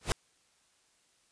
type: noise with exponential growth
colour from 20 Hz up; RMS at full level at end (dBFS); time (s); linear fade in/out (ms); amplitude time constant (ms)
pink; -24; 0.01-0.12; 1; 23
effects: white hiss -69 dBFS RMS until 1.31 s + resampled to 22050 Hz